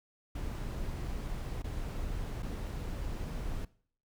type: noise with dropouts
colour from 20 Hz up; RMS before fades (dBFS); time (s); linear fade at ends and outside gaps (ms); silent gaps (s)
brown; -37; 0.35-3.65; 5; 1.622-1.641 / 2.424-2.428
effects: noise-tail reverb RT60 0.5 s tail -20 dB re dry